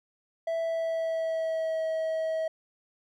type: tone with pitch glide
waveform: triangle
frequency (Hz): 659.3 to 641.3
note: E5 to E5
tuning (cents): 0 to -48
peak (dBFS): -25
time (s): 0.47-2.48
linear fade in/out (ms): 5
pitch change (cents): -48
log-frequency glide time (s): 0.6-1.85
effects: none